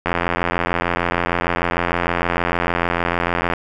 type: click train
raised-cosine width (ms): 0.5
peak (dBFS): -3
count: 302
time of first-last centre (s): 0.06-3.536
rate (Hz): 86.6
effects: none